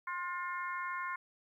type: harmonic tone with a mistuned harmonic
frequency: 356.7 Hz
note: F4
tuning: 37 cents sharp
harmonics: 3 / 4 / 5 / 6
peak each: -38 / -42 / -44 / -45 dBFS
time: 0.07-1.16 s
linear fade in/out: 5 ms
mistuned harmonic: 3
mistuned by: -23 cents
effects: 12-bit